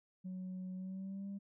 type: tone with pitch glide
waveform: sine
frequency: 185 to 198.28 Hz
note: F#3 to G3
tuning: 0 to +20 cents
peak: -39 dBFS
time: 0.24-1.39 s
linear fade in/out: 20 ms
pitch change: +120 cents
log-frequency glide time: 0.75-1.28 s
effects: tanh soft clip ceiling -39 dBFS